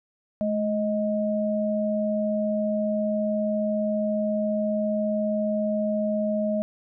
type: tone pair together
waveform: sine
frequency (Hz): 213.5 / 625.9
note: G#3 / D#5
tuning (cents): +48 / +10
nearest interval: octave + perfect fifth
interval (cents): 1862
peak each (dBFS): -25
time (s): 0.41-6.62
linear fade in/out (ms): 0
effects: none